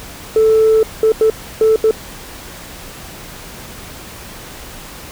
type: tone bursts at uneven times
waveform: sine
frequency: 440 Hz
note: A4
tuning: in tune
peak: -6 dBFS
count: 5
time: 0.36-0.83 / 1.03-1.12 / 1.21-1.3 / 1.61-1.76 / 1.84-1.91 s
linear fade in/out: 2 ms
effects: tanh soft clip ceiling -5 dBFS + pink hiss -33 dBFS RMS until 5.11 s